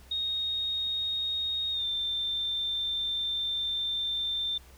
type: tone with pitch glide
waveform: sine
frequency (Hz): 3729 to 3575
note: A#7 to A7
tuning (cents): 0 to +27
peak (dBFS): -28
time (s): 0.11-4.58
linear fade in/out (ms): 5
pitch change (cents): -73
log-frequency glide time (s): 1.72-1.85
effects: added 65 Hz sine -52 dBFS peak until 4.77 s + pink hiss -57 dBFS RMS until 4.77 s